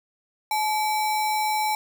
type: tone with sample-and-hold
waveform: sine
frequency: 857 Hz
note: A5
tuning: 46 cents flat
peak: -21 dBFS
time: 0.51-1.75 s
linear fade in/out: 2 ms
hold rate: 3150 Hz
effects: none